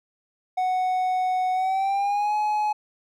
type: tone with pitch glide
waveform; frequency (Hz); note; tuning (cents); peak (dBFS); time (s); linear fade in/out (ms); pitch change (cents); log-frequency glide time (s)
triangle; 740 to 845.1; F#5 to G#5; 0 to +30; -19; 0.57-2.73; 10; +230; 1.53-2.35
effects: none